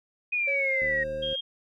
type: exponential sweep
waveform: sine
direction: down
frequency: 2491 to 1864.7 Hz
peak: -24 dBFS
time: 0.32-1.04 s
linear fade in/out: 10 ms
type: tone with pitch glide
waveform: triangle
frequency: 554.4 to 533.4 Hz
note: C#5 to C5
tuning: 0 to +33 cents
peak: -28 dBFS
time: 0.47-1.36 s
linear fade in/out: 10 ms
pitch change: -67 cents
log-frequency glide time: 0.58-0.7 s
type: click train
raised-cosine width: 3 ms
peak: -31 dBFS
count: 40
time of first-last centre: 0.82-1.328 s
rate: 76.7 Hz
type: tone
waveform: sine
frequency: 3235 Hz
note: G#7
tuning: 46 cents flat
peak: -29 dBFS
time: 1.22-1.41 s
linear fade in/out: 10 ms
effects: none